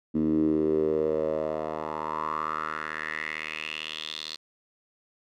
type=tone with band-pass filter sweep; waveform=10% pulse; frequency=77.78 Hz; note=D#2; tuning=in tune; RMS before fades=-29 dBFS; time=0.14-4.37 s; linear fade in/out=20 ms; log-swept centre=260 to 4200 Hz; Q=5.1; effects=none